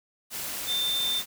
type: tone in noise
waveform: sine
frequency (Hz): 3578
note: A7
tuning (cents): +28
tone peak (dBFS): -25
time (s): 0.66-1.23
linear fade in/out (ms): 50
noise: white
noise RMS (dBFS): -34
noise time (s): 0.3-1.26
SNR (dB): +6
effects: none